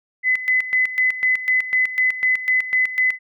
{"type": "tone with tremolo", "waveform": "sine", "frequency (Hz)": 2019, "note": "B6", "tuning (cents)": 38, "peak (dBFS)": -14, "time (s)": [0.23, 3.19], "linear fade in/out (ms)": 50, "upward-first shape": "square", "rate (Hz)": 4, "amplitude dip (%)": 75, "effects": []}